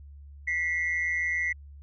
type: tone pair together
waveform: sine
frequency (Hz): 1959.3 / 2126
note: B6 / C7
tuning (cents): -14 / +27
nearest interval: minor second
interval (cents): 141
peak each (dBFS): -26 / -29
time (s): 0.47-1.53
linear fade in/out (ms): 10
effects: tanh soft clip ceiling -20 dBFS + added 71 Hz sine -44 dBFS peak until 1.82 s